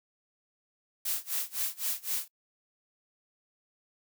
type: noise with tremolo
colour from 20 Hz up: blue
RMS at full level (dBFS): -30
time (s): 1.05-2.28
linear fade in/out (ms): 5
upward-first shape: sine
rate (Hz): 3.9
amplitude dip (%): 95
effects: noise-tail reverb RT60 0.1 s tail -26 dB re dry